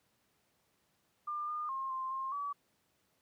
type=tone with pitch steps; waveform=sine; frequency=1199 / 1214 / 1068 / 1049 / 1064 / 1144 Hz; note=D6 / D#6 / C6 / C6 / C6 / D6; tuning=+36 / -43 / +35 / +4 / +29 / -46 cents; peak=-35 dBFS; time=1.27-2.53 s; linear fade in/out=10 ms; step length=210 ms; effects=pink hiss -75 dBFS RMS until 3.21 s + high-pass 100 Hz 12 dB/octave